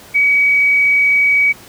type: tone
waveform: sine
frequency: 2268 Hz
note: C#7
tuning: 39 cents sharp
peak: -9 dBFS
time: 0.14-1.53 s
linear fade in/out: 20 ms
effects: pink hiss -39 dBFS RMS until 1.68 s + high-pass 80 Hz 12 dB/octave